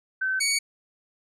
sine / 15% pulse tone pair in turn, 1534 / 2244 Hz, G6 / C#7, -38 / +21 cents, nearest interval perfect fifth, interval 659 cents, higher second, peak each -23 / -15 dBFS, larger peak second, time 0.21-0.4 / 0.4-0.59 s, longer neither, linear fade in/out 10 ms, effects resampled to 32000 Hz

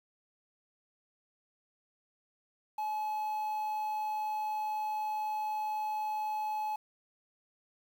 triangle tone with quantisation, 858 Hz, A5, 44 cents flat, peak -30 dBFS, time 2.78-6.76 s, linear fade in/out 5 ms, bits 9, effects none

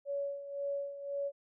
sine tone with tremolo, 563 Hz, C#5, 27 cents sharp, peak -32 dBFS, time 0.05-1.32 s, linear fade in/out 50 ms, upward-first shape sine, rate 1.9 Hz, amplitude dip 70%, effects none

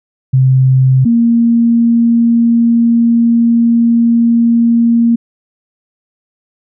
sine tone pair in turn, 130.81 / 233.1 Hz, C3 / A#3, 0 / 0 cents, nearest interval minor seventh, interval 1000 cents, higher second, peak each -5 / -6 dBFS, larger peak first, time 0.33-1.05 / 1.05-5.16 s, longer second, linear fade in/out 10 ms, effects none

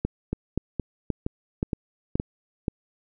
two click trains, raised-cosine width 3 ms, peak -13 / -11 dBFS, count 5 / 6, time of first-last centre 0.33-2.199 / 0.05-2.682 s, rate 2.14 / 1.9 Hz, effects none

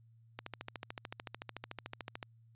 click train, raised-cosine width 0.3 ms, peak -25 dBFS, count 26, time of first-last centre 0.39-2.228 s, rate 13.6 Hz, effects added 114 Hz sine -60 dBFS peak until 2.55 s + resampled to 8000 Hz

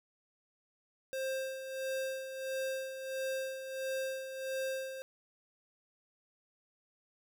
square tone with tremolo, 529 Hz, C5, 19 cents sharp, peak -34 dBFS, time 1.13-5.02 s, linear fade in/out 0 ms, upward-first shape sine, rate 1.5 Hz, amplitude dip 60%, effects none

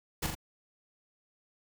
pink noise with echo, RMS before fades -31 dBFS, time 0.22-0.27 s, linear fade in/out 10 ms, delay 41 ms, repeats 2, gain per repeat -4 dB, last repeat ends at 0.352 s, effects none

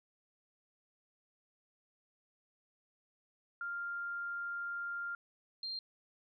sine tone pair in turn, 1396.9 / 4186 Hz, F6 / C8, 0 / 0 cents, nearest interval octave + perfect fifth, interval 1900 cents, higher second, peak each -37 / -38 dBFS, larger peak first, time 3.61-5.15 / 5.63-5.79 s, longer first, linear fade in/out 2 ms, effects none

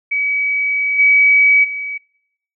sine tone with level steps, 2275 Hz, C#7, 44 cents sharp, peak -15 / -8 / -22 dBFS, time 0.11-1.98 s, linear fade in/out 10 ms, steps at 0.98 / 1.63 s, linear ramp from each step 20 ms, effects noise-tail reverb RT60 0.7 s tail -20 dB re dry

